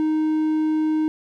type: tone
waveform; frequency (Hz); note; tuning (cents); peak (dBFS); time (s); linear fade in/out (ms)
triangle; 311.1; D#4; 0; -16; 0-1.08; 0
effects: none